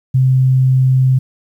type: tone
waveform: sine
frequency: 130.3 Hz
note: C3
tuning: 7 cents flat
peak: -8 dBFS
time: 0.14-1.19 s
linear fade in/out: 10 ms
effects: 8-bit